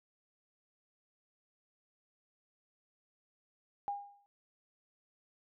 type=tone with exponential decay; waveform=sine; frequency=809 Hz; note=G#5; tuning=46 cents flat; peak=-31 dBFS; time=3.88-4.26 s; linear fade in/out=0 ms; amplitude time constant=81 ms; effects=none